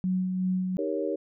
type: tone with tremolo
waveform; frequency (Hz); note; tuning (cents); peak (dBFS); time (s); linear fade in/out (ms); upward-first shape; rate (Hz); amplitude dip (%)
sine; 185; F#3; 0; -23; 0.04-0.77; 0; sine; 2.7; 35
type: chord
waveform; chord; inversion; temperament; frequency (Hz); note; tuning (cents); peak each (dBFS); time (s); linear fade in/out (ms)
sine; Eb dominant seventh; none; equal; 311.1 / 392 / 466.2 / 554.4; Eb4 / G4 / Bb4 / Db5; 0 / 0 / 0 / 0; -32; 0.78-1.16; 10
effects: none